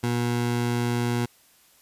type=tone; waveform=20% pulse; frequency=120 Hz; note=B2; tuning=49 cents flat; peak=-18 dBFS; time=0.03-1.26 s; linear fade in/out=10 ms; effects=white hiss -58 dBFS RMS until 1.81 s + resampled to 32000 Hz